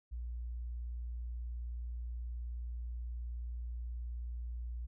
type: tone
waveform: sine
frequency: 59.4 Hz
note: A#1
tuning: 33 cents sharp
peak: -38 dBFS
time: 0.11-4.87 s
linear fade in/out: 20 ms
effects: none